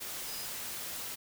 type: tone in noise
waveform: sine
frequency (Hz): 4978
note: D#8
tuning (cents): 0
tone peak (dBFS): -45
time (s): 0.26-0.47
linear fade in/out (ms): 20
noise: white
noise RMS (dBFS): -40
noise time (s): 0-1.16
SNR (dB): -8
effects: none